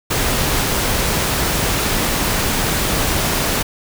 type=noise; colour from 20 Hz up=pink; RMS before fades=-18 dBFS; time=0.1-3.63 s; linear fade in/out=10 ms; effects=none